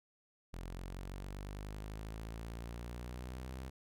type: linear sweep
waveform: sawtooth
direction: up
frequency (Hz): 43 to 65.41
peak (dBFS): -39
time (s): 0.53-3.7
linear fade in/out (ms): 10
effects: none